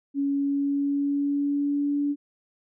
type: tone with pitch glide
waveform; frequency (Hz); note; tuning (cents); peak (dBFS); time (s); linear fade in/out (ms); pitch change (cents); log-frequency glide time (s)
sine; 280 to 287.5; C#4 to D4; +18 to -37; -22; 0.14-2.16; 50; +45; 0.31-2.01
effects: none